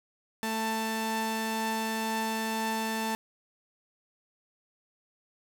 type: tone pair together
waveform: sawtooth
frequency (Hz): 222 / 886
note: A3 / A5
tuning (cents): +16 / +12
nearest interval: 2 octaves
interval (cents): 2396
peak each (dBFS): -28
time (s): 0.43-3.15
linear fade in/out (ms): 0
effects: none